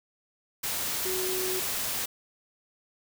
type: tone in noise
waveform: sine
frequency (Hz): 371.8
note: F#4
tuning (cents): +8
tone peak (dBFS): -31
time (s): 1.05-1.6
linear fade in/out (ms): 10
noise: white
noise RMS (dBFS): -31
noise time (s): 0.63-2.06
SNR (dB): -3
effects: none